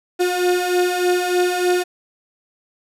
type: beating tone pair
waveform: 35% pulse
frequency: 356.6 / 359.9 Hz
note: F4 / F#4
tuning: +36 / -48 cents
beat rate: 3.3 Hz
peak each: -20 / -16 dBFS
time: 0.19-1.84 s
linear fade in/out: 20 ms
effects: resampled to 32000 Hz